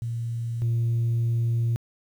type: tone pair in turn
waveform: sine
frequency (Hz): 116.54 / 116.54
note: A#2 / A#2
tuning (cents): 0 / 0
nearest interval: unison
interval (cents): 0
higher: neither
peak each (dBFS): -26 / -19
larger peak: second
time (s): 0.02-0.62 / 0.62-1.76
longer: second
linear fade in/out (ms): 0
effects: tanh soft clip ceiling -19 dBFS + 9-bit